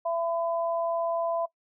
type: tone pair together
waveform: sine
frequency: 671 / 1008.3 Hz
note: E5 / B5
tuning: +31 / +36 cents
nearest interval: perfect fifth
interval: 705 cents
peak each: -26 / -33 dBFS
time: 0.05-1.46 s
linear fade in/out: 10 ms
effects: noise-tail reverb RT60 0.1 s tail -20 dB re dry